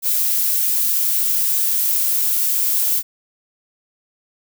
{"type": "noise", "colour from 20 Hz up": "violet", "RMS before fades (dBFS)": -18, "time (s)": [0.02, 3.03], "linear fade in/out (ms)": 50, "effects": []}